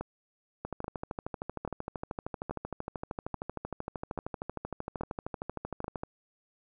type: two click trains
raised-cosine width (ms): 1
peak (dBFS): -21 / -21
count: 71 / 8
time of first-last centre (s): 0.65-6.035 / 0.01-5.843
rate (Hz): 13 / 1.2
effects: none